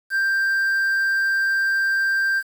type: tone with quantisation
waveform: triangle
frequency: 1578 Hz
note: G6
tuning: 11 cents sharp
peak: -16 dBFS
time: 0.1-2.43 s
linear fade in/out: 50 ms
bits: 7
effects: none